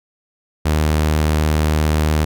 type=tone; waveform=sawtooth; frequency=76.9 Hz; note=D#2; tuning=20 cents flat; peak=-10 dBFS; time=0.65-2.25 s; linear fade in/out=10 ms; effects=none